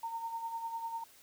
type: tone with tremolo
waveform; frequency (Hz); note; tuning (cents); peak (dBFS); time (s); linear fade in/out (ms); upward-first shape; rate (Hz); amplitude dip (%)
sine; 916; A#5; -31; -34; 0.03-1.04; 5; sine; 10; 55
effects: white hiss -60 dBFS RMS until 1.22 s